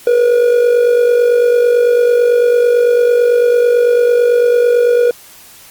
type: tone with amplitude modulation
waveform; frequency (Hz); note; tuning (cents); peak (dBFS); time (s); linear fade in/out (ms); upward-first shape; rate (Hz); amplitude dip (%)
triangle; 481.9; B4; -43; -3; 0.07-5.11; 2; sine; 49; 55
effects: white hiss -39 dBFS RMS until 5.7 s + Opus 48 kbps